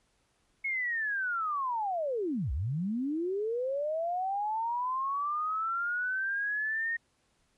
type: linear two-way sweep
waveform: sine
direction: down then up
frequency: 2196 to 56.9 to 1860 Hz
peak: -29 dBFS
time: 0.64-6.97 s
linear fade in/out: 10 ms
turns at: 2.52 s
effects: pink hiss -72 dBFS RMS until 7.57 s + resampled to 24000 Hz